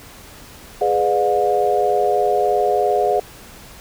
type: chord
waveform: sine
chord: G# diminished seventh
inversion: none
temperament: just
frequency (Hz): 415.3 / 498.4 / 598 / 717.6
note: G#4 / B4 / D5 / F5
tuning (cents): 0 / +16 / +31 / +47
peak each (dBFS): -19 / -22 / -22 / -18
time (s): 0.81-3.2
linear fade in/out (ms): 5
effects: pink hiss -41 dBFS RMS until 3.8 s